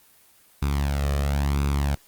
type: tone with flanger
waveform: sawtooth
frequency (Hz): 70.7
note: C#2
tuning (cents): +35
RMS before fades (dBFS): -23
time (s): 0.62-1.95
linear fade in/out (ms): 5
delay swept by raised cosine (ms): 0.81 to 1.66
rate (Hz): 0.98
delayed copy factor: +0.65
effects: white hiss -56 dBFS RMS until 2.07 s + Opus 24 kbps